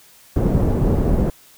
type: low-pass noise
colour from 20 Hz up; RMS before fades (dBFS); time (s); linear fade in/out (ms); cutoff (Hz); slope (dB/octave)
pink; -17; 0.36-1.3; 2; 420; 12
effects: white hiss -49 dBFS RMS until 1.57 s

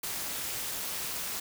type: noise with amplitude modulation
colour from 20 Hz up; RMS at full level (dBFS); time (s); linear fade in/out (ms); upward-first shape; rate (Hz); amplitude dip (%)
white; -32; 0.03-1.4; 5; sine; 293; 75
effects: none

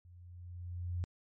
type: tone with level ramp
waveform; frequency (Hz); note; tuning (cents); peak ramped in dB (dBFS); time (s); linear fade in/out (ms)
sine; 88.2; F2; +18; -54 to -32; 0.05-1.04; 0
effects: MP3 32 kbps

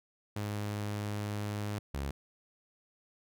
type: tone pair in turn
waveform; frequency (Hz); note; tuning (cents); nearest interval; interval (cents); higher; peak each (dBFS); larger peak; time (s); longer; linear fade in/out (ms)
sawtooth; 103.83 / 69.37; G#2 / C#2; 0 / +2; perfect fifth; 698; first; -30 / -30; neither; 0.36-1.79 / 1.94-2.11; first; 5
effects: none

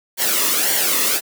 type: noise with flanger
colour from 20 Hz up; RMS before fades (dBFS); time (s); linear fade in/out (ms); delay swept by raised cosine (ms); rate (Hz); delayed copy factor
white; -18; 0.17-1.21; 50; 0.78 to 1.31; 1.8; -0.65
effects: high-pass 200 Hz 12 dB/octave

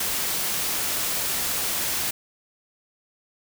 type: noise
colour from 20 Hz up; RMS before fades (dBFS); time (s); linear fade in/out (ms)
white; -26; 0-2.11; 5
effects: none

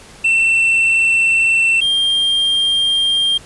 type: tone pair in turn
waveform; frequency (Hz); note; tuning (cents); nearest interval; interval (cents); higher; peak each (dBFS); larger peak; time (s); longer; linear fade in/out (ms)
triangle; 2689 / 3198; E7 / G7; +34 / +34; minor third; 300; second; -9 / -11; first; 0.24-1.81 / 1.81-3.38; neither; 10
effects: pink hiss -40 dBFS RMS until 3.45 s + resampled to 24000 Hz

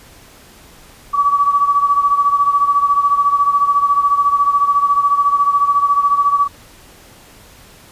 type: beating tone pair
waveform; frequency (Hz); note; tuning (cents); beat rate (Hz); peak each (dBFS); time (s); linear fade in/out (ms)
sine; 1141 / 1155; C#6 / D6; +50 / -29; 14; -12 / -17; 1.13-6.48; 20
effects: pink hiss -43 dBFS RMS until 7.91 s + resampled to 32000 Hz

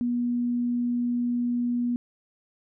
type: tone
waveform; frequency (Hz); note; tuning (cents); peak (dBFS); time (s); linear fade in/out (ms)
sine; 241.8; B3; -36; -23; 0.01-1.96; 0
effects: none

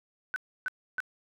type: tone bursts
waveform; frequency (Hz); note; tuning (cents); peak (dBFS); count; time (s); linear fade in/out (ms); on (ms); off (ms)
sine; 1511; F#6; +36; -28; 3; 0.34-1.003; 0; 21; 300
effects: none

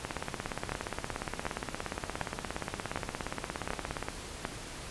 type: two click trains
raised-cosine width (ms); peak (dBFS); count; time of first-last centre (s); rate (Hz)
0.5; -16 / -18; 6 / 70; 0.72-4.451 / 0.05-4.085; 1.34 / 17.1
effects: pink hiss -43 dBFS RMS until 4.9 s + resampled to 24000 Hz

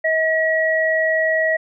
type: tone pair together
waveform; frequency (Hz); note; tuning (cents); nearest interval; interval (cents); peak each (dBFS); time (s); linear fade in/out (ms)
sine; 638 / 1915.8; D#5 / A#6; +43 / +47; octave + perfect fifth; 1904; -18; 0.04-1.57; 10
effects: none

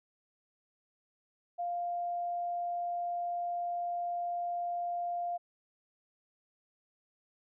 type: tone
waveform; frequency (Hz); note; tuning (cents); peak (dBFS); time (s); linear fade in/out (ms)
sine; 699; F5; +1; -32; 1.58-5.38; 20
effects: none

